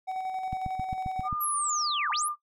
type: tone with tremolo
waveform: triangle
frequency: 753 Hz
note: F#5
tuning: 30 cents sharp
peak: -27 dBFS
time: 0.07-1.29 s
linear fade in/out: 20 ms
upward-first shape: square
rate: 11 Hz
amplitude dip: 35%
type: click train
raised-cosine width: 5 ms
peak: -23 dBFS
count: 7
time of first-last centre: 0.53-1.328 s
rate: 7.52 Hz
type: tone with vibrato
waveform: sine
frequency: 1197 Hz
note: D6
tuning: 33 cents sharp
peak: -29 dBFS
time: 1.23-2.36 s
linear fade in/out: 50 ms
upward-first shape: sine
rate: 2.3 Hz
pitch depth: 23 cents each way
type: linear two-way sweep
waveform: sine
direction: down then up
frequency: 11920 to 838 to 11920 Hz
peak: -28 dBFS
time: 1.4-2.29 s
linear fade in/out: 20 ms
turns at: 2.11 s
effects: noise-tail reverb RT60 0.1 s tail -20 dB re dry